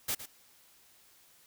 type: noise with echo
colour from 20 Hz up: white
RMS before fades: -32 dBFS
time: 0.08-0.15 s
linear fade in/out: 10 ms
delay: 110 ms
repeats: 1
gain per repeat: -12 dB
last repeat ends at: 0.26 s
effects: white hiss -62 dBFS RMS until 1.46 s